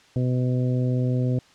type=harmonic tone; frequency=126 Hz; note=B2; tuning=35 cents sharp; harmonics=1 / 2 / 3 / 4 / 5; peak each=-21 / -27 / -34 / -33 / -39 dBFS; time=0.16-1.39 s; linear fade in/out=2 ms; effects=white hiss -54 dBFS RMS until 1.54 s + low-pass 5000 Hz 12 dB/octave